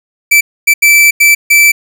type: tone bursts at uneven times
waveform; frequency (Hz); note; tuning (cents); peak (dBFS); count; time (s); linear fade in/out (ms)
45% pulse; 2324; D7; -19; -3; 5; 0.31-0.41 / 0.67-0.74 / 0.82-1.11 / 1.2-1.35 / 1.5-1.72; 10
effects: none